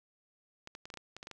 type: clicks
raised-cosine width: 0.2 ms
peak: -28 dBFS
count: 10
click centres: 0.674 / 0.751 / 0.855 / 0.902 / 0.94 / 0.973 / 1.166 / 1.229 / 1.271 / 1.313 s
effects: none